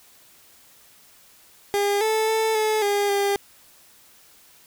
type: tone with pitch steps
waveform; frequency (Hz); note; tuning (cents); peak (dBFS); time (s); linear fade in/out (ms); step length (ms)
30% pulse; 405.2 / 438.2 / 442.1 / 432.3 / 406.7 / 401.3; G#4 / A4 / A4 / A4 / G#4 / G4; -43 / -7 / +8 / -31 / -36 / +41; -17; 1.74-3.36; 0; 270
effects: white hiss -53 dBFS RMS until 4.66 s